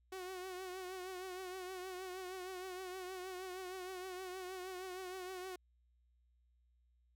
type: tone with vibrato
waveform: sawtooth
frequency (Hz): 370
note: F#4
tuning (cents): 0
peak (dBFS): -40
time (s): 0.12-5.56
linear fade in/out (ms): 5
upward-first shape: triangle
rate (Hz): 6.4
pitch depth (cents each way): 59
effects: added 60 Hz sine -70 dBFS peak until 7.15 s